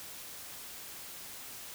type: silence
effects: white hiss -46 dBFS RMS until 1.74 s